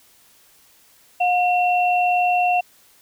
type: tone pair together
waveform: sine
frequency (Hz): 719 / 2719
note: F#5 / F7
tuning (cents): -50 / -47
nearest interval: octave + major seventh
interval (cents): 2303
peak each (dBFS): -16 / -23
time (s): 1.2-2.61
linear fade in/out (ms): 10
effects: white hiss -54 dBFS RMS until 3.01 s